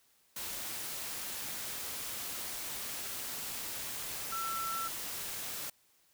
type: tone in noise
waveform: sine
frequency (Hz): 1339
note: E6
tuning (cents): +27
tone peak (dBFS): -35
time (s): 4.32-4.88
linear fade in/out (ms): 5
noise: white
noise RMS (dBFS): -40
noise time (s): 0.36-5.7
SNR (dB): +2
effects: white hiss -69 dBFS RMS until 6.13 s